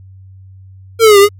square linear two-way sweep, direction down then up, 464.7 to 393.4 to 420.6 Hz, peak -3 dBFS, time 0.99-1.29 s, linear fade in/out 50 ms, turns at 1.19 s, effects added 95 Hz sine -34 dBFS peak until 1.39 s + MP3 64 kbps

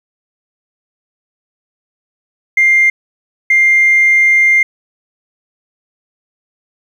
sine tone bursts at uneven times, 2100 Hz, C7, 6 cents sharp, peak -5 dBFS, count 2, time 2.57-2.9 / 3.5-4.63 s, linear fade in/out 5 ms, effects tanh soft clip ceiling -2 dBFS + 7-bit

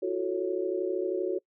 sine chord, F# minor seventh, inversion third, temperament equal with one note detuned, 337.3 / 370 / 440 / 554.4 Hz, E4 / F#4 / A4 / C#5, +40 / 0 / 0 / 0 cents, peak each -35 / -29 / -34 / -35 dBFS, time 0.02-1.39 s, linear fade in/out 10 ms, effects noise-tail reverb RT60 0.1 s tail -25 dB re dry

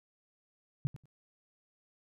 sine tone with echo, 138.59 Hz, C#3, in tune, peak -27 dBFS, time 0.85-0.87 s, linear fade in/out 0 ms, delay 93 ms, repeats 2, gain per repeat -15 dB, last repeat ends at 1.056 s, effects none

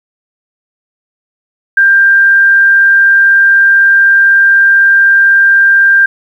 sine tone, 1589 Hz, G6, 23 cents sharp, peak -3 dBFS, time 1.77-6.06 s, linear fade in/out 5 ms, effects 7-bit

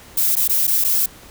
violet noise with dropouts, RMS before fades -17 dBFS, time 0.17-1.06 s, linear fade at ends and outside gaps 5 ms, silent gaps 0.355-0.366 / 0.478-0.494 / 0.67-0.676 / 0.841-0.846 s, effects pink hiss -43 dBFS RMS until 1.3 s

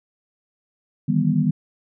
sine tone cluster, 152.1 / 161.7 / 197.4 / 243.9 Hz, D#3 / E3 / G3 / B3, -39 / -33 / +12 / -21 cents, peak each -22 dBFS, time 1.08-1.51 s, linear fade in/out 10 ms, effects none

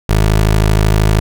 20% pulse tone, 52.9 Hz, G#1, 33 cents sharp, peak -4 dBFS, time 0.09-1.2 s, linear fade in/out 5 ms, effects none

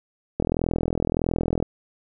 click train, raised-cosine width 2 ms, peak -9 dBFS, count 52, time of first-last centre 0.4-1.626 s, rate 41.6 Hz, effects none

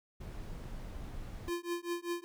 brown noise, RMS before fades -43 dBFS, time 0.2-1.5 s, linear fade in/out 10 ms
square tone with tremolo, 345.8 Hz, F4, 17 cents flat, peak -32 dBFS, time 1.48-2.24 s, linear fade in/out 0 ms, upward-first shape triangle, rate 5.1 Hz, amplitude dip 100%
effects none

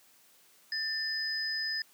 sine tone pair together, 1780 / 5029 Hz, A6 / D#8, +20 / +18 cents, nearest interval octave + tritone, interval 1798 cents, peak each -34 / -33 dBFS, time 0.72-1.82 s, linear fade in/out 2 ms, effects white hiss -62 dBFS RMS until 1.93 s + high-pass 150 Hz 12 dB/octave

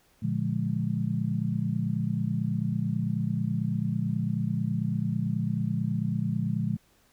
sine chord, Bb dominant seventh, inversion none, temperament just, 116.54 / 145.68 / 174.81 / 209.8 Hz, Bb2 / D3 / F3 / Ab3, 0 / -14 / +2 / +18 cents, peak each -31 dBFS, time 0.22-6.77 s, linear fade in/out 10 ms, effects pink hiss -64 dBFS RMS until 7.12 s

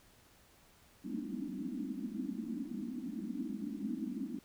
pink band-pass noise, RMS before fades -40 dBFS, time 1.04-4.39 s, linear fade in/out 5 ms, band 190 to 320 Hz, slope 96 dB/octave, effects pink hiss -64 dBFS RMS until 4.44 s

